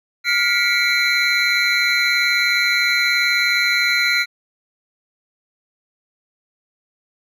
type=tone cluster; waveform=triangle; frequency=1410 / 1960 / 2159 / 2298 / 4053 Hz; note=F6 / B6 / C#7 / D7 / B7; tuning=+16 / -14 / -46 / -38 / +44 cents; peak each=-20 dBFS; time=0.24-4.26 s; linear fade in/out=50 ms; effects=none